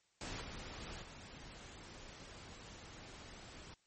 pink noise with level steps, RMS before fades -44 / -48 / -53 dBFS, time 0.21-3.74 s, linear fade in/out 2 ms, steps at 0.41 / 1.02 s, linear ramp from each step 5 ms, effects white hiss -75 dBFS RMS until 3.86 s + MP3 32 kbps

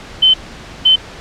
sine tone bursts at uneven times, 3067 Hz, G7, 38 cents flat, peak -5 dBFS, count 2, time 0.22-0.34 / 0.85-0.96 s, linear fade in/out 10 ms, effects pink hiss -33 dBFS RMS until 1.2 s + low-pass 5000 Hz 12 dB/octave

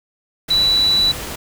sine tone in noise, 3951 Hz, B7, in tune, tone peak -12 dBFS, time 0.5-1.12 s, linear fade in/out 10 ms, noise pink, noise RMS -28 dBFS, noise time 0.48-1.36 s, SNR +13 dB, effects none

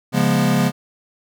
square chord, C# dominant seventh, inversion none, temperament equal with one note detuned, 138.59 / 174.61 / 207.7 / 242.4 Hz, C#3 / E#3 / G#3 / B3, 0 / 0 / 0 / -32 cents, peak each -21 dBFS, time 0.12-0.72 s, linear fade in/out 50 ms, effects none

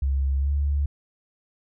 sine tone with pitch glide, 68.1 to 71.44 Hz, C#2 to D2, -30 to -47 cents, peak -20 dBFS, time 0.02-0.86 s, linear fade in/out 5 ms, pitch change +83 cents, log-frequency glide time 0.38-0.52 s, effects none

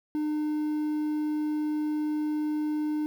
triangle tone with quantisation, 302.9 Hz, D#4, 46 cents flat, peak -24 dBFS, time 0.15-3.06 s, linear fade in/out 0 ms, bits 9, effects none

